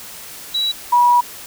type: tone pair in turn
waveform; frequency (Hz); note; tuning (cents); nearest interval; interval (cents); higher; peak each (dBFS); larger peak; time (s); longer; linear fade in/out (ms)
sine; 3906 / 968.4; B7 / B5; -20 / -34; 2 octaves; 2414; first; -16 / -9; second; 0.54-0.72 / 0.92-1.21; second; 10
effects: white hiss -35 dBFS RMS until 1.46 s

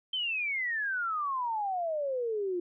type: exponential sweep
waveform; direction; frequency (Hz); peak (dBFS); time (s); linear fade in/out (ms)
sine; down; 3142 to 344.4; -29; 0.13-2.6; 5
effects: none

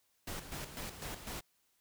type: noise with tremolo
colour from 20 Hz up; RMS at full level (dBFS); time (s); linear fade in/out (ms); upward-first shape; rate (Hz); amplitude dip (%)
pink; -42; 0.27-1.41; 5; square; 4; 60
effects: white hiss -75 dBFS RMS until 1.8 s

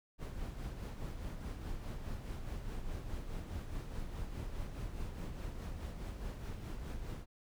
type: noise with tremolo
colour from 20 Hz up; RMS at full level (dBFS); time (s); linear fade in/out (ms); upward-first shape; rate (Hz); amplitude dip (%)
brown; -40; 0.18-7.26; 50; sine; 4.8; 45
effects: none

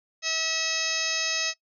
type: harmonic tone with a mistuned harmonic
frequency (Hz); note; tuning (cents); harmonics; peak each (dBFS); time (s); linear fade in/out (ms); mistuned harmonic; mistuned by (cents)
645; E5; -38; 1 / 2 / 3 / 4 / 5 / 6 / 7 / 8 / 9 / 10; -39 / -40 / -34 / -32 / -38 / -33 / -37 / -30 / -37 / -34; 0.22-1.54; 50; 9; +40
effects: noise-tail reverb RT60 0.1 s tail -21 dB re dry

